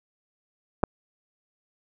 clicks, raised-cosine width 1 ms, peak -22 / -6 dBFS, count 2, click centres 0.832 / 0.837 s, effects none

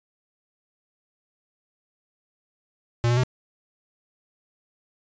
square tone with pitch steps, 118.6 / 121 / 127.2 Hz, A#2 / B2 / C3, +30 / -35 / -48 cents, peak -19 dBFS, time 3.04-3.235 s, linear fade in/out 0 ms, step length 65 ms, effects resampled to 16000 Hz

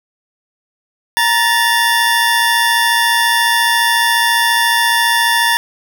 25% pulse tone pair together, 933.2 / 1752 Hz, A#5 / A6, +2 / -8 cents, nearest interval major seventh, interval 1090 cents, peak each -10 dBFS, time 1.17-5.57 s, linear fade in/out 0 ms, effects none

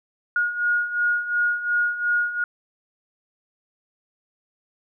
sine beating tone pair, 1436 / 1438.8 Hz, F6 / F#6, +48 / -49 cents, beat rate 2.8 Hz, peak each -26 / -21 dBFS, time 0.36-2.44 s, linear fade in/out 2 ms, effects none

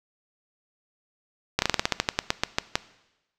slowing click train, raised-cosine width 0.2 ms, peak -3 dBFS, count 15, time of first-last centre 1.59-2.755 s, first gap 31 ms, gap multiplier 1.14, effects noise-tail reverb RT60 1.0 s tail -18 dB re dry

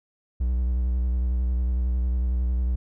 triangle tone with vibrato, 61.74 Hz, B1, in tune, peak -19 dBFS, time 0.4-2.76 s, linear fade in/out 10 ms, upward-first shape square, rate 11 Hz, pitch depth 41 cents each way, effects none

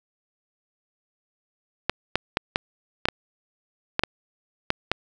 clicks, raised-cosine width 0.3 ms, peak -4 dBFS, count 10, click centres 1.896 / 2.156 / 2.371 / 2.559 / 3.055 / 3.086 / 3.994 / 4.036 / 4.704 / 4.916 s, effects none

